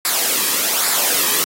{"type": "noise with flanger", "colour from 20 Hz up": "white", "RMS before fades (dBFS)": -17, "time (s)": [0.05, 1.44], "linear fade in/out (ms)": 0, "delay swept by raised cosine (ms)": [0.32, 1.42], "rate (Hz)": 1.2, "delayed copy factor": -0.55, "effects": ["high-pass 200 Hz 12 dB/octave", "AAC 48 kbps"]}